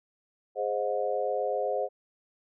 sine chord, Ab dominant seventh, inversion none, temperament equal with one note detuned, 415.3 / 523.3 / 622.3 / 721.8 Hz, Ab4 / C5 / Eb5 / Gb5, 0 / 0 / 0 / -43 cents, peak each -33 / -30 / -33 / -33 dBFS, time 0.55-1.89 s, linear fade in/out 50 ms, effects none

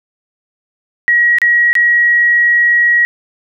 sine tone with dropouts, 1906 Hz, A#6, 38 cents sharp, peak -7 dBFS, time 1.08-3.05 s, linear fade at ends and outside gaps 0 ms, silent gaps 1.385-1.417 / 1.73-1.753 s, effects none

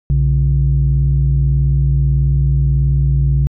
sine tone pair together, 61.1 / 139.48 Hz, B1 / C#3, -18 / +11 cents, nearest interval octave + major second, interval 1429 cents, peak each -12 dBFS, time 0.1-3.47 s, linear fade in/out 0 ms, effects tanh soft clip ceiling -5 dBFS

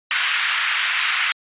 white band-pass noise, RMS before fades -21 dBFS, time 0.11-1.32 s, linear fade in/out 0 ms, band 1300 to 3000 Hz, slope 24 dB/octave, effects resampled to 8000 Hz

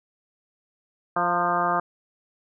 harmonic tone with a mistuned harmonic, 174.61 Hz, F3, in tune, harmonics 1 / 2 / 3 / 4 / 5 / 6 / 7 / 8 / 9, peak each -34 / -33 / -33 / -26 / -29 / -29 / -25 / -35 / -33 dBFS, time 1.16-1.8 s, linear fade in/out 5 ms, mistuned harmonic 5, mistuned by +41 cents, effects none

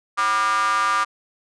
square tone with high-pass filter, 108.5 Hz, A2, 24 cents flat, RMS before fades -20 dBFS, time 0.17-1.05 s, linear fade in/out 20 ms, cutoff 1200 Hz, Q 6.9, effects resampled to 22050 Hz

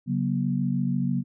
sine chord, F# major, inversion second, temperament equal with one note detuned, 138.59 / 185 / 239.1 Hz, C#3 / F#3 / A#3, 0 / 0 / +44 cents, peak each -27 dBFS, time 0.06-1.24 s, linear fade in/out 50 ms, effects none

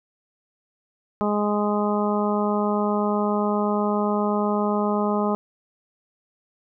harmonic tone, 207.7 Hz, G#3, in tune, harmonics 1 / 2 / 3 / 4 / 5 / 6, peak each -23 / -26 / -28 / -29 / -30 / -31 dBFS, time 1.21-5.35 s, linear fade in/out 0 ms, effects none

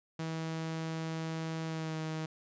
sawtooth tone with pitch glide, 161.5 to 158.18 Hz, E3 to D#3, -35 to +29 cents, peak -31 dBFS, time 0.19-2.26 s, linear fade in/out 5 ms, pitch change -36 cents, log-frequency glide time 1.65-1.97 s, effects resampled to 16000 Hz

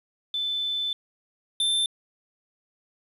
sine / square tone pair in turn, 3520 / 3559 Hz, A7 / A7, 0 / +19 cents, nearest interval unison, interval 19 cents, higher second, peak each -25 / -22 dBFS, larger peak second, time 0.34-0.93 / 1.6-1.86 s, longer first, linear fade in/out 2 ms, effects resampled to 32000 Hz + 9-bit

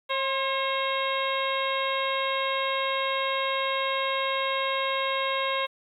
harmonic tone with a mistuned harmonic, 540 Hz, C#5, 45 cents flat, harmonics 1 / 2 / 3 / 4 / 5 / 6 / 7, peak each -30 / -29 / -36 / -33 / -35 / -36 / -35 dBFS, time 0.09-5.67 s, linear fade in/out 20 ms, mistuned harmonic 2, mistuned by -30 cents, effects 10-bit

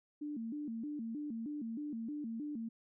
sine tone with vibrato, 259.3 Hz, C4, 15 cents flat, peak -38 dBFS, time 0.21-2.69 s, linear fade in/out 10 ms, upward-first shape square, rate 3.2 Hz, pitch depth 230 cents each way, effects none

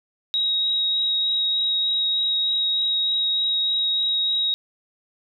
sine tone with vibrato, 3800 Hz, A#7, 33 cents sharp, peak -19 dBFS, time 0.34-4.54 s, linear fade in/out 0 ms, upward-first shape sine, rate 3.3 Hz, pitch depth 8 cents each way, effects none

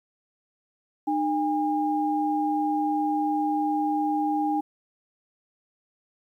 sine tone pair together, 303.8 / 811 Hz, D#4 / G#5, -41 / -41 cents, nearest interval octave + perfect fourth, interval 1700 cents, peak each -25 dBFS, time 1.07-4.61 s, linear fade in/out 10 ms, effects 10-bit

